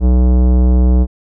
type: tone with tanh clipping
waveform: sine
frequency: 62.2 Hz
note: B1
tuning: 13 cents sharp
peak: -9 dBFS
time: 0-1.07 s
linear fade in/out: 50 ms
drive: 17 dB
effects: none